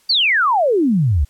sine exponential sweep, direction down, 4774 to 64 Hz, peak -12 dBFS, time 0.09-1.25 s, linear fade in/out 10 ms, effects white hiss -56 dBFS RMS until 1.29 s + low-pass 12000 Hz 12 dB/octave

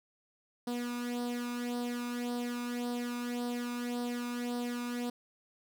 sawtooth tone with flanger, 242.2 Hz, B3, 34 cents flat, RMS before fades -36 dBFS, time 0.67-5.1 s, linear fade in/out 5 ms, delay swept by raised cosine 0.21 to 0.82 ms, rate 1.8 Hz, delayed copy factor +0.7, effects none

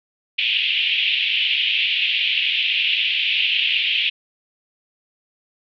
pink band-pass noise, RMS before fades -20 dBFS, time 0.38-4.1 s, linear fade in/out 10 ms, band 2500 to 3300 Hz, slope 48 dB/octave, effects none

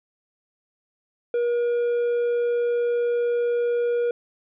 triangle tone, 477.8 Hz, A#4, 43 cents sharp, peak -18 dBFS, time 1.34-4.11 s, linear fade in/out 2 ms, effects resampled to 8000 Hz

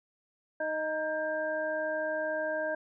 harmonic tone with a mistuned harmonic, 311.1 Hz, D#4, in tune, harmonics 1 / 2 / 3 / 5, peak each -42 / -31 / -42 / -35 dBFS, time 0.6-2.75 s, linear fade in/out 5 ms, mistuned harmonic 5, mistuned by +39 cents, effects none

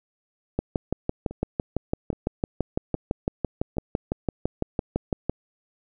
two click trains, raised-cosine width 2 ms, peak -23 / -10 dBFS, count 4 / 29, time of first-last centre 1.31-3.769 / 0.59-5.296 s, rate 1.22 / 5.95 Hz, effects none

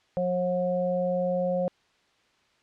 harmonic tone, 180 Hz, F#3, 47 cents flat, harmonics 1 / 3 / 4, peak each -30 / -25 / -35 dBFS, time 0.17-1.68 s, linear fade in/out 0 ms, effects white hiss -65 dBFS RMS until 2.62 s + low-pass 4000 Hz 12 dB/octave

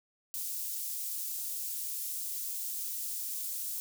white high-pass noise, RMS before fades -37 dBFS, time 0.34-3.8 s, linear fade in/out 0 ms, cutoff 7200 Hz, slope 12 dB/octave, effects none

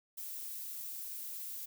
violet noise, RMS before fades -43 dBFS, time 0.17-1.66 s, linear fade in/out 10 ms, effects none

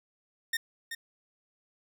sawtooth tone with echo, 1832 Hz, A#6, 31 cents flat, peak -24 dBFS, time 0.53-0.57 s, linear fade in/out 5 ms, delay 380 ms, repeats 1, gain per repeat -8 dB, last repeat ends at 0.95 s, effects none

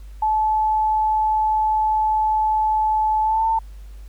sine tone with pitch glide, 865 to 894.5 Hz, A5 to A5, -30 to +28 cents, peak -16 dBFS, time 0.22-3.59 s, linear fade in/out 5 ms, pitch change +58 cents, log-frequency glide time 3.22-3.46 s, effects added 50 Hz sine -35 dBFS peak until 4.08 s + pink hiss -56 dBFS RMS until 4.08 s

